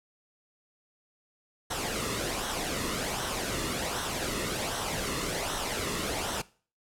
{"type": "noise with flanger", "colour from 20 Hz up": "pink", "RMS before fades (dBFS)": -32, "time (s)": [1.7, 6.42], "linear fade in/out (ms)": 10, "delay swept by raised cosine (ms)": [0.42, 1.31], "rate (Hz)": 1.3, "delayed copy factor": -0.55, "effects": ["noise-tail reverb RT60 0.4 s tail -20 dB re dry", "low-pass 11000 Hz 12 dB/octave"]}